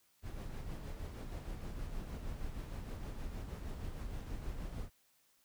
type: noise with tremolo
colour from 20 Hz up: brown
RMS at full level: -41 dBFS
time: 0.22-4.9 s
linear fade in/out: 50 ms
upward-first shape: sine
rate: 6.4 Hz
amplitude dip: 40%
effects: white hiss -72 dBFS RMS until 5.44 s